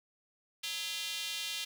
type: tone with high-pass filter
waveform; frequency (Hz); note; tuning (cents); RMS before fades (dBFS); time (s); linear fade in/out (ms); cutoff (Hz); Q
square; 185; F#3; 0; -38; 0.63-1.65; 10; 3200; 2.4
effects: none